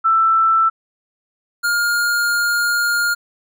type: tone pair in turn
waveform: sine / square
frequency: 1329 / 1414.5 Hz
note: E6 / F6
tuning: +14 / +22 cents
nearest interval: minor second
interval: 108 cents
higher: second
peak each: -11 / -16 dBFS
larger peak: first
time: 0.04-0.7 / 1.63-3.15 s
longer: second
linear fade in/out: 20 ms
effects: none